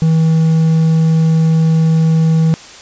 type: tone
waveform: triangle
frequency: 161 Hz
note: E3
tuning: 41 cents flat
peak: -6 dBFS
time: 0.02-2.54 s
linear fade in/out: 0 ms
effects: white hiss -35 dBFS RMS until 2.81 s + resampled to 16000 Hz